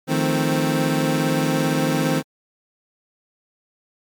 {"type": "chord", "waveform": "25% pulse", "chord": "F dominant seventh", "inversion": "third", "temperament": "equal with one note detuned", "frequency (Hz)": [155.56, 173.11, 220, 261.6], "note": ["Eb3", "F3", "A3", "C4"], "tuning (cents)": [0, -15, 0, 0], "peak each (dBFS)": [-18, -24, -23, -18], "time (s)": [0.07, 2.23], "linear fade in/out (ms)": 50, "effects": ["MP3 96 kbps"]}